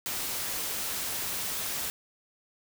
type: noise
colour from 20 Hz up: white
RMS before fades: -33 dBFS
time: 0.06-1.9 s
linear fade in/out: 0 ms
effects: none